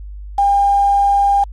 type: tone with quantisation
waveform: sine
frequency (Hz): 802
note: G5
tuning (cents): +39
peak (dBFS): -10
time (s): 0.38-1.44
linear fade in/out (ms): 5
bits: 5
effects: added 50 Hz sine -28 dBFS peak until 1.52 s + low-pass 7000 Hz 12 dB/octave